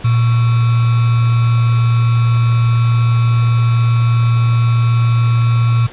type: tone with sample-and-hold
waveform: sine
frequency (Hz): 116.9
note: A#2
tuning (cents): +5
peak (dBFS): -9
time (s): 0.04-5.87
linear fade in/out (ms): 10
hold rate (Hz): 1225
effects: pink hiss -34 dBFS RMS until 5.92 s + resampled to 8000 Hz